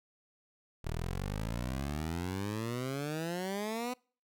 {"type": "exponential sweep", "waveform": "15% pulse", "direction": "up", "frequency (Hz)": [37.75, 253.3], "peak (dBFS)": -28, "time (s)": [0.84, 3.94], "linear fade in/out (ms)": 10, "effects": ["noise-tail reverb RT60 0.4 s tail -26 dB re dry"]}